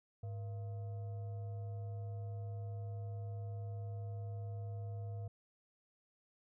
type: tone with frequency modulation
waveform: sine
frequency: 103.83 Hz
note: G#2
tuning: in tune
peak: -40 dBFS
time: 0.23-5.28 s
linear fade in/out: 5 ms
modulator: 580 Hz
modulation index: 0.32
effects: none